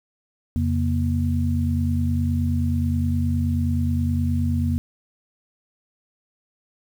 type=tone cluster; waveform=sine; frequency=86.6 / 136.1 / 237.8 Hz; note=F2 / C#3 / A#3; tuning=-14 / -31 / +35 cents; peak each=-21 / -27 / -24 dBFS; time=0.56-4.78 s; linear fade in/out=0 ms; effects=8-bit